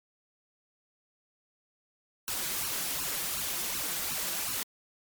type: noise with flanger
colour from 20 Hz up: white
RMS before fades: -33 dBFS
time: 2.28-4.63 s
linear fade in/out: 0 ms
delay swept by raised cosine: 0.7 to 6.2 ms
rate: 2.7 Hz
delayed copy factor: +0.95
effects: MP3 96 kbps